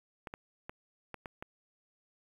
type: clicks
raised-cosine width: 0.5 ms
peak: -26 dBFS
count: 6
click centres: 0.272 / 0.339 / 0.695 / 1.143 / 1.258 / 1.425 s
effects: 9-bit